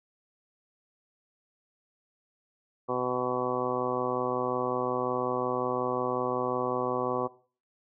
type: harmonic tone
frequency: 125.5 Hz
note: B2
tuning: 28 cents sharp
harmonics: 1 / 2 / 3 / 4 / 5 / 6 / 7 / 8 / 9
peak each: -42 / -37 / -33 / -32 / -38 / -37 / -40 / -37 / -34 dBFS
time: 2.88-7.28 s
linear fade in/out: 20 ms
effects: noise-tail reverb RT60 0.4 s tail -18 dB re dry